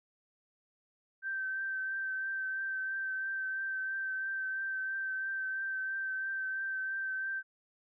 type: tone with vibrato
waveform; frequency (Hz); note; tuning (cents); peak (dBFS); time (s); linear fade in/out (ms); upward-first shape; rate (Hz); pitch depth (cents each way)
sine; 1554; G6; -16; -33; 1.22-7.43; 50; triangle; 3; 22
effects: none